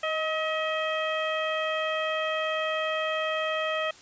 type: harmonic tone with a mistuned harmonic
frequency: 637 Hz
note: D#5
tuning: 41 cents sharp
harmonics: 1 / 2 / 3 / 4 / 5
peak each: -29 / -32 / -34 / -35 / -36 dBFS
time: 0.03-3.91 s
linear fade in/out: 5 ms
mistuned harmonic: 1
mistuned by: -30 cents
effects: white hiss -51 dBFS RMS until 4.01 s + resampled to 16000 Hz